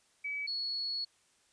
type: tone pair in turn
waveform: sine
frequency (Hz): 2286 / 4371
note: D7 / C#8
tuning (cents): -47 / -25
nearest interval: major seventh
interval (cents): 1122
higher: second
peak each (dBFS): -34 / -33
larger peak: second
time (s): 0.24-0.47 / 0.47-1.05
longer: second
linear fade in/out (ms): 10
effects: white hiss -69 dBFS RMS until 1.52 s + resampled to 22050 Hz